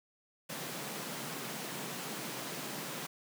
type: high-pass noise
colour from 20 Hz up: pink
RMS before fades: -41 dBFS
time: 0.49-3.07 s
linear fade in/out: 10 ms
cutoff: 130 Hz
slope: 96 dB/octave
effects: none